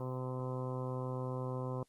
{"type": "harmonic tone", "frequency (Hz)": 128.1, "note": "C3", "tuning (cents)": -36, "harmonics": [1, 2, 3, 4, 5, 6, 7, 8, 9, 10], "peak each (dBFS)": [-38, -45, -45, -43, -53, -53, -53, -47, -60, -58], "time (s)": [0, 1.83], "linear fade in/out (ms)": 2, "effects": ["white hiss -75 dBFS RMS until 1.88 s", "Opus 32 kbps"]}